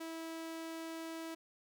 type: tone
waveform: sawtooth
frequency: 326.2 Hz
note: E4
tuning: 18 cents flat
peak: -38 dBFS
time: 0-1.35 s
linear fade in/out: 10 ms
effects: none